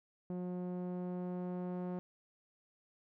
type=tone with low-pass filter sweep; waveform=sawtooth; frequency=180 Hz; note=F#3; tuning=47 cents flat; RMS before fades=-40 dBFS; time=0.3-1.99 s; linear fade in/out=0 ms; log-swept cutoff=530 to 800 Hz; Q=0.76; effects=none